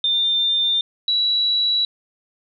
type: tone pair in turn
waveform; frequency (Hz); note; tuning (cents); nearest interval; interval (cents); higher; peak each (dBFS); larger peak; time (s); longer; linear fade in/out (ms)
sine; 3598 / 3918; A7 / B7; +38 / -15; minor second; 147; second; -16; neither; 0.04-0.81 / 1.08-1.85; neither; 2
effects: none